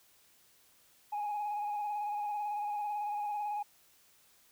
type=tone with vibrato; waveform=sine; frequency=830.6 Hz; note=G#5; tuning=in tune; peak=-31 dBFS; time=1.12-3.63 s; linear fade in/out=10 ms; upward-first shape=square; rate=18 Hz; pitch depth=25 cents each way; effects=tanh soft clip ceiling -31 dBFS + white hiss -65 dBFS RMS until 4.51 s